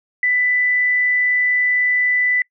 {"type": "tone", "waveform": "sine", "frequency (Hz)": 1989, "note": "B6", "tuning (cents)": 12, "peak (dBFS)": -14, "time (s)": [0.23, 2.42], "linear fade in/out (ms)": 2, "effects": ["noise-tail reverb RT60 0.1 s tail -25 dB re dry"]}